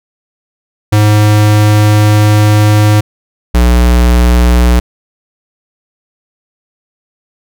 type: tone pair in turn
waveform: square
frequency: 105.5 / 60.41 Hz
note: G#2 / B1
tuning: +28 / -38 cents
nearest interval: minor seventh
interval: 966 cents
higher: first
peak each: -5 / -5 dBFS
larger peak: neither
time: 0.92-3.01 / 3.54-4.8 s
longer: first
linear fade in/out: 10 ms
effects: none